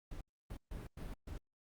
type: noise bursts at uneven times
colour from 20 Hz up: brown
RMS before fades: -45 dBFS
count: 5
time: 0.11-0.21 / 0.5-0.57 / 0.71-0.87 / 0.97-1.14 / 1.27-1.38 s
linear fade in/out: 5 ms
effects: Opus 48 kbps